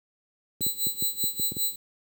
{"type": "clicks", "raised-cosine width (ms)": 3, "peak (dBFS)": -22, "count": 8, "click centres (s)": [0.609, 0.666, 0.869, 1.024, 1.24, 1.397, 1.52, 1.568]}
{"type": "tone with tremolo", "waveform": "5% pulse", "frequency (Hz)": 4000, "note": "B7", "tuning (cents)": 21, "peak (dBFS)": -15, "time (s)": [0.61, 1.76], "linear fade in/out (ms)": 5, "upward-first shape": "sine", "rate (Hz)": 5.1, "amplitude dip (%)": 85}
{"effects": ["high-pass 100 Hz 12 dB/octave", "8-bit"]}